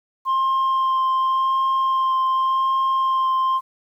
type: tone with vibrato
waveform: sine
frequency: 1056 Hz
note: C6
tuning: 16 cents sharp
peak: -14 dBFS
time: 0.25-3.61 s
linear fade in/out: 50 ms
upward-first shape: sine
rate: 0.88 Hz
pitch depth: 10 cents each way
effects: tanh soft clip ceiling -16 dBFS + 9-bit